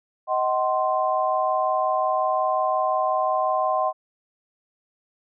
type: chord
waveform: sine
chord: C diminished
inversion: first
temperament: just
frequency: 627.9 / 753.5 / 1046.5 Hz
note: Eb5 / Gb5 / C6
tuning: +16 / +31 / 0 cents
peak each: -24 dBFS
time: 0.27-3.93 s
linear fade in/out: 50 ms
effects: none